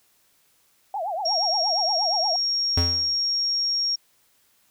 sine tone with vibrato, 740 Hz, F#5, in tune, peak -25 dBFS, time 0.94-2.36 s, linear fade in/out 2 ms, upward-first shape triangle, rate 8.5 Hz, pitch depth 300 cents each way
sine tone, 5570 Hz, F8, 5 cents flat, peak -21 dBFS, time 1.25-3.96 s, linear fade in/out 10 ms
square tone with exponential decay, 86.1 Hz, F2, 24 cents flat, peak -18 dBFS, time 2.77-3.18 s, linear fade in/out 5 ms, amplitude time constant 88 ms
effects white hiss -63 dBFS RMS until 4.7 s

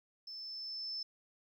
sine tone with level ramp, 5274 Hz, E8, in tune, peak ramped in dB -44 to -37 dBFS, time 0.27-1.03 s, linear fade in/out 5 ms, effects 12-bit

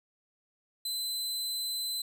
sawtooth tone, 4040 Hz, B7, 39 cents sharp, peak -29 dBFS, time 0.85-2.02 s, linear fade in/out 5 ms, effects none

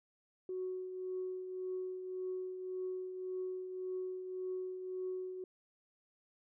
sine tone with tremolo, 370.3 Hz, F#4, 1 cent sharp, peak -35 dBFS, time 0.49-5.44 s, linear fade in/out 2 ms, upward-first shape triangle, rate 1.8 Hz, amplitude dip 55%, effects tanh soft clip ceiling -31 dBFS

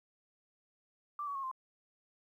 sine tone with pitch steps, 1174.7 / 1130.1 / 1087.2 / 1045.9 Hz, D6 / C#6 / C#6 / C6, 0 / +33 / -34 / -1 cents, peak -36 dBFS, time 1.19-1.514 s, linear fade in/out 2 ms, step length 81 ms, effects 12-bit

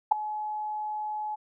sine tone with ADSR envelope, 850 Hz, G#5, 40 cents sharp, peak -12 dBFS, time 0.11-1.36 s, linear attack 11 ms, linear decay 4 ms, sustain -18 dB, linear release 18 ms, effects none

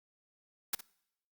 white noise with echo, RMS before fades -31 dBFS, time 0.73-0.75 s, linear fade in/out 5 ms, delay 59 ms, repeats 1, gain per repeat -14 dB, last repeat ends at 0.809 s, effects noise-tail reverb RT60 0.8 s tail -25 dB re dry + Opus 48 kbps

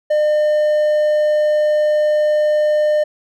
triangle tone with hard clipping, 604 Hz, D5, 48 cents sharp, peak -13 dBFS, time 0.1-3.04 s, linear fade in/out 10 ms, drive 6 dB, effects none

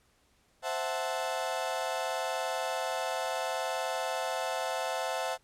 35% pulse chord, F# half-diminished seventh, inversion second, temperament equal, 523.3 / 659.3 / 740 / 880 Hz, C5 / E5 / F#5 / A5, 0 / 0 / 0 / 0 cents, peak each -35 / -34 / -35 / -36 dBFS, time 0.62-5.38 s, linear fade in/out 50 ms, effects pink hiss -68 dBFS RMS until 5.43 s + low-pass 11000 Hz 12 dB/octave

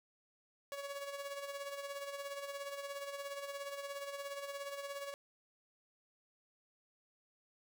sawtooth tone with tremolo, 562 Hz, C#5, 24 cents sharp, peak -36 dBFS, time 0.72-5.14 s, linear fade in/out 0 ms, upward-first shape sine, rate 17 Hz, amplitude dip 55%, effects none

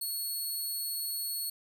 5% pulse tone, 4353 Hz, C#8, 32 cents flat, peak -26 dBFS, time 0.01-1.5 s, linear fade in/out 5 ms, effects none

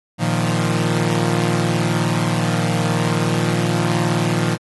sawtooth chord, Bb suspended fourth, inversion none, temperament equal, 116.54 / 155.56 / 174.61 Hz, Bb2 / Eb3 / F3, 0 / 0 / 0 cents, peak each -17 dBFS, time 0.18-4.58 s, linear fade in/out 50 ms, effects AAC 32 kbps

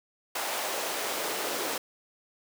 pink noise with high-pass filter sweep, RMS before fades -32 dBFS, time 0.35-1.78 s, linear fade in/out 5 ms, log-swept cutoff 650 to 390 Hz, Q 1.4, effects none

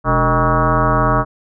sine tone with frequency modulation, 622.3 Hz, D#5, in tune, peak -11 dBFS, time 0.04-1.25 s, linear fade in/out 50 ms, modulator 166 Hz, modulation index 4.4, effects none

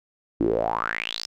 sawtooth tone with band-pass filter sweep, 55.8 Hz, A1, 25 cents sharp, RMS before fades -26 dBFS, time 0.4-1.26 s, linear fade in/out 5 ms, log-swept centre 290 to 5500 Hz, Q 7.9, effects none

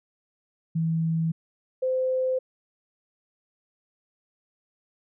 sine tone pair in turn, 162.9 / 516.1 Hz, E3 / C5, -20 / -24 cents, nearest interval octave + minor sixth, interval 1996 cents, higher second, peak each -22 dBFS, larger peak neither, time 0.75-1.32 / 1.82-2.39 s, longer neither, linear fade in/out 10 ms, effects none

